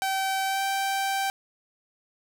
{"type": "tone with pitch glide", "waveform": "sawtooth", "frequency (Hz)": [771, 780.4], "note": ["G5", "G5"], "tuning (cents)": [-29, -8], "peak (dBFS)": -21, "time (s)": [0.02, 1.3], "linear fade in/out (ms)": 0, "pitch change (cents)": 21, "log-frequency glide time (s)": [0.45, 0.62], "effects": []}